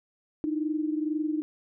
sine tone pair together, 303.9 / 326 Hz, D#4 / E4, -41 / -19 cents, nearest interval minor second, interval 122 cents, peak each -27 / -32 dBFS, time 0.44-1.42 s, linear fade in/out 0 ms, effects none

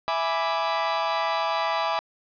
40% pulse chord, E dominant seventh, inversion none, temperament equal, 659.3 / 830.6 / 987.8 / 1174.7 Hz, E5 / G#5 / B5 / D6, 0 / 0 / 0 / 0 cents, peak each -28 dBFS, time 0.08-1.99 s, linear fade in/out 0 ms, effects resampled to 11025 Hz + 9-bit

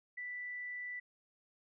sine tone, 1975.5 Hz, B6, in tune, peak -40 dBFS, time 0.17-1 s, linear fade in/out 10 ms, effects none

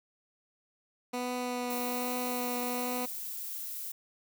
15% pulse tone with vibrato, 246.9 Hz, B3, in tune, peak -26 dBFS, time 1.13-3.06 s, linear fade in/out 10 ms, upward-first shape triangle, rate 1.2 Hz, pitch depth 13 cents each way
violet noise, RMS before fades -39 dBFS, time 1.7-3.92 s, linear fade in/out 5 ms
effects none

